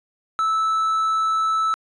triangle tone, 1311 Hz, E6, 10 cents flat, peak -16 dBFS, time 0.39-1.74 s, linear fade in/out 0 ms, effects resampled to 22050 Hz

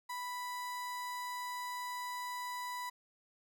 35% pulse tone, 987.8 Hz, B5, in tune, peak -37 dBFS, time 0.09-2.9 s, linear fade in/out 10 ms, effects none

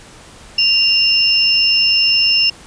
sine tone pair together, 2794 / 5291 Hz, F7 / E8, 0 / +6 cents, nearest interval major seventh, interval 1106 cents, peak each -13 dBFS, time 0.58-2.5 s, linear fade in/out 5 ms, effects pink hiss -40 dBFS RMS until 2.66 s + resampled to 22050 Hz

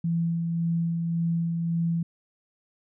sine tone with tremolo, 167.6 Hz, E3, 29 cents sharp, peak -22 dBFS, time 0.04-2.03 s, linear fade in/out 5 ms, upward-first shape sine, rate 1.8 Hz, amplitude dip 30%, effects none

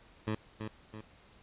15% pulse tone with echo, 108.3 Hz, A2, 27 cents flat, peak -25 dBFS, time 0.27-0.35 s, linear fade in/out 5 ms, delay 330 ms, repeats 2, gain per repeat -6 dB, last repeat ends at 1.01 s, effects pink hiss -60 dBFS RMS until 1.42 s + resampled to 8000 Hz

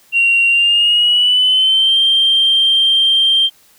sine tone with pitch glide, 2755 to 3165 Hz, F7 to G7, -24 to +16 cents, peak -8 dBFS, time 0.12-3.5 s, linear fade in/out 50 ms, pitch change +240 cents, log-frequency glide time 0.48-1.98 s, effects tanh soft clip ceiling -4 dBFS + white hiss -50 dBFS RMS until 3.78 s

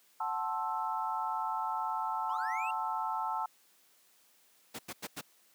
sine chord, F# half-diminished seventh, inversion none, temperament equal with one note detuned, 740 / 880 / 1058.1 / 1318.5 Hz, F#5 / A5 / C6 / E6, 0 / 0 / +19 / 0 cents, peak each -40 / -34 / -40 / -38 dBFS, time 0.2-3.46 s, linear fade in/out 5 ms
triangle linear sweep, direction up, 932.3 to 2794 Hz, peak -37 dBFS, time 2.29-2.71 s, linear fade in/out 5 ms
pink noise bursts, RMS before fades -39 dBFS, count 4, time 4.74-5.213 s, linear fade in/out 10 ms, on 50 ms, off 91 ms
effects white hiss -66 dBFS RMS until 5.54 s + high-pass 200 Hz 12 dB/octave

